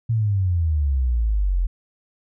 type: exponential sweep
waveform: sine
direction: down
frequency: 117.3 to 42.06 Hz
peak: -17 dBFS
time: 0.09-1.67 s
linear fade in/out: 10 ms
effects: none